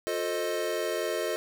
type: chord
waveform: square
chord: F dominant seventh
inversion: none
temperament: equal with one note detuned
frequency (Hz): 355.7 / 440 / 523.3 / 622.3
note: F4 / A4 / C5 / Eb5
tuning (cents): +32 / 0 / 0 / 0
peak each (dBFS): -35 / -34 / -37 / -33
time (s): 0.07-1.36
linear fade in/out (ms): 0
effects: none